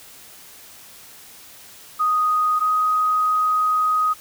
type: tone pair in turn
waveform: sine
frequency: 1244.5 / 1253.2 Hz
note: D#6 / D#6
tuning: 0 / +12 cents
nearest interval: unison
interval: 12 cents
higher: second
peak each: -16 dBFS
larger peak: neither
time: 1.99-2.6 / 2.6-4.14 s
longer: second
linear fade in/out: 20 ms
effects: white hiss -44 dBFS RMS until 4.2 s